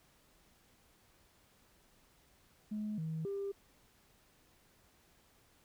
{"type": "tone with pitch steps", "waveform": "sine", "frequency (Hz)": [212, 159.5, 397.3], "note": ["G#3", "D#3", "G4"], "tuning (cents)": [36, 43, 23], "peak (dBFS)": -35, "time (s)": [2.71, 3.52], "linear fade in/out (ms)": 10, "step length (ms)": 270, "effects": ["tanh soft clip ceiling -32 dBFS", "pink hiss -68 dBFS RMS until 5.64 s"]}